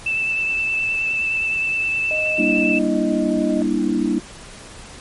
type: tone with vibrato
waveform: sine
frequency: 2645 Hz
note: E7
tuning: 5 cents sharp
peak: -18 dBFS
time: 0.06-2.79 s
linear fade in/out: 5 ms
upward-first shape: triangle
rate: 9.6 Hz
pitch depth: 18 cents each way
type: tone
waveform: sine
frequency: 620 Hz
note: D#5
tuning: 6 cents flat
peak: -24 dBFS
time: 2.11-3.62 s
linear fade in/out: 0 ms
type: chord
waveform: sine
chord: E half-diminished seventh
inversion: first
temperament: just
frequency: 197.78 / 237.3 / 296.7 / 329.6 Hz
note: G3 / Bb3 / D4 / E4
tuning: +16 / +31 / +18 / 0 cents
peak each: -24 / -22 / -21 / -22 dBFS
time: 2.38-4.2 s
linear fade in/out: 10 ms
effects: pink hiss -39 dBFS RMS until 5 s + MP3 48 kbps